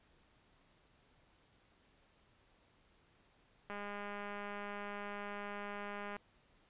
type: click train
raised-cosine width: 0.5 ms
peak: -30 dBFS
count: 504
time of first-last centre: 3.7-6.166 s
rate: 204 Hz
effects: pink hiss -70 dBFS RMS until 6.69 s + resampled to 8000 Hz